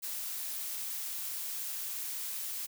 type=noise; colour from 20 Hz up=blue; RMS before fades=-38 dBFS; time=0.02-2.67 s; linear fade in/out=20 ms; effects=none